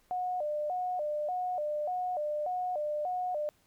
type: tone with vibrato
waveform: sine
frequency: 660 Hz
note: E5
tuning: 2 cents sharp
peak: -30 dBFS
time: 0.11-3.49 s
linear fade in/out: 0 ms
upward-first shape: square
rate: 1.7 Hz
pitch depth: 170 cents each way
effects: pink hiss -68 dBFS RMS until 3.66 s